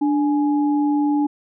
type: tone pair together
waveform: sine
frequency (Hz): 293.7 / 837.2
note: D4 / G#5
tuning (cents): 0 / +14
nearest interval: octave + tritone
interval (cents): 1814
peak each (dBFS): -16 / -26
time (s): 0.01-1.27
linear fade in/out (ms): 10
effects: none